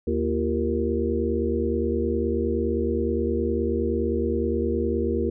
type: harmonic tone with a mistuned harmonic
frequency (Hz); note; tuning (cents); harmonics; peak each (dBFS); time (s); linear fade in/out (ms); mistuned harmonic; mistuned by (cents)
77.78; D#2; 0; 1 / 3 / 4 / 5 / 6; -28 / -28 / -28 / -28 / -28; 0.07-5.3; 5; 4; +150
effects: none